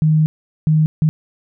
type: tone bursts at uneven times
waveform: sine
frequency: 155.56 Hz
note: D#3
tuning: in tune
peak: -10 dBFS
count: 3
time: 0.02-0.26 / 0.67-0.86 / 1.02-1.09 s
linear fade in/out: 0 ms
effects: none